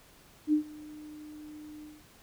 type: tone with ADSR envelope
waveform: sine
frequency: 302.7 Hz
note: D#4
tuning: 48 cents flat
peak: -20 dBFS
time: 0.47-2.05 s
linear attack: 59 ms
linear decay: 100 ms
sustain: -23 dB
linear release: 220 ms
effects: pink hiss -58 dBFS RMS until 2.22 s